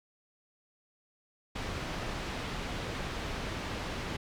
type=low-pass noise; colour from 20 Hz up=pink; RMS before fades=-37 dBFS; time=1.55-4.17 s; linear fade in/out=10 ms; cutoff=4100 Hz; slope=12 dB/octave; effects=none